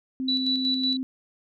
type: tone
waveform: sine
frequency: 260.9 Hz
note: C4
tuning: 5 cents flat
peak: -26 dBFS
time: 0.2-1.03 s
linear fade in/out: 0 ms
type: tone with tremolo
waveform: sine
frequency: 3951 Hz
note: B7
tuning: in tune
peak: -22 dBFS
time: 0.28-0.97 s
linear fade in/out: 5 ms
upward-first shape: square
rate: 5.4 Hz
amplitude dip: 50%
effects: none